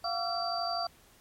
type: tone cluster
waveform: sine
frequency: 693 / 745 / 1143 / 1358 / 4665 Hz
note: F5 / F#5 / D6 / F6 / D8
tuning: -14 / +12 / -47 / -49 / -12 cents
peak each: -33 / -39 / -40 / -39 / -35 dBFS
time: 0.04-0.87 s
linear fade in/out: 5 ms
effects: pink hiss -60 dBFS RMS until 1.2 s + MP3 64 kbps